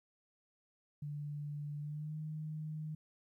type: tone with pitch glide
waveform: sine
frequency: 146.83 to 154.58 Hz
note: D3 to D#3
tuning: 0 to -11 cents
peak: -39 dBFS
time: 1.02-2.95 s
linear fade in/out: 5 ms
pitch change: +89 cents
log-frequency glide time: 1.79-2.17 s
effects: 13-bit